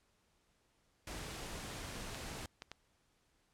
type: noise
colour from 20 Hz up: pink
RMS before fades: -45 dBFS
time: 1.07-2.46 s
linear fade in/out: 2 ms
type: clicks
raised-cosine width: 0.2 ms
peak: -28 dBFS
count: 3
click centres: 2.146 / 2.621 / 2.716 s
effects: pink hiss -75 dBFS RMS until 3.53 s + low-pass 10000 Hz 12 dB/octave